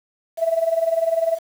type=tone with tremolo; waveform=sine; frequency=659.3 Hz; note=E5; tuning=in tune; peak=-13 dBFS; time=0.37-1.39 s; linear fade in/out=50 ms; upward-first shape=sine; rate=20 Hz; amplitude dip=80%; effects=tanh soft clip ceiling -9 dBFS + 7-bit